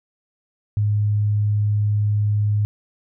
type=tone; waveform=sine; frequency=104.4 Hz; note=G#2; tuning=10 cents sharp; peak=-16 dBFS; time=0.77-2.65 s; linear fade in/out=0 ms; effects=none